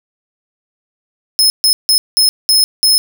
sawtooth tone bursts at uneven times, 5180 Hz, E8, 31 cents flat, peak -5 dBFS, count 6, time 1.39-1.5 / 1.64-1.73 / 1.89-1.98 / 2.17-2.29 / 2.49-2.64 / 2.83-2.98 s, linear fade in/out 0 ms, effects 7-bit

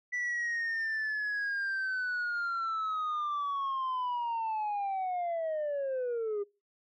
sine linear sweep, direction down, 1975.5 to 398.7 Hz, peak -28 dBFS, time 0.12-6.44 s, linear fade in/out 20 ms, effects noise-tail reverb RT60 0.3 s tail -26 dB re dry + tanh soft clip ceiling -29 dBFS

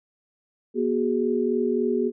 sine tone cluster, 240.6 / 373.8 / 417.4 Hz, B3 / F#4 / G#4, -45 / +18 / +9 cents, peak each -25 dBFS, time 0.74-2.12 s, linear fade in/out 50 ms, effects none

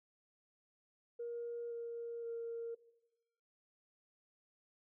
sine tone with pitch steps, 472.2 / 467.9 / 463.6 Hz, A#4 / A#4 / A#4, +22 / +6 / -10 cents, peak -39 dBFS, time 1.19-2.75 s, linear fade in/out 10 ms, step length 520 ms, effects noise-tail reverb RT60 0.9 s tail -17 dB re dry + tanh soft clip ceiling -35 dBFS

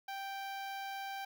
sawtooth tone with notch filter, 784 Hz, G5, in tune, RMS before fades -42 dBFS, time 0.08-1.25 s, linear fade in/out 5 ms, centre 8500 Hz, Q 0.9, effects none

